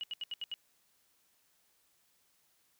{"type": "tone bursts", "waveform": "triangle", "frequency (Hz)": 2905, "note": "F#7", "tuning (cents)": -32, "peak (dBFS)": -32, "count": 6, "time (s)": [0.01, 0.54], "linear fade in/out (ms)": 0, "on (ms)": 25, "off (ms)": 76, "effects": ["tanh soft clip ceiling -34 dBFS", "white hiss -72 dBFS RMS until 2.79 s"]}